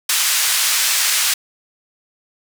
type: band-pass noise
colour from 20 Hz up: white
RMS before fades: -17 dBFS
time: 0.09-1.34 s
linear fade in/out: 5 ms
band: 1400 to 10000 Hz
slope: 12 dB/octave
effects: none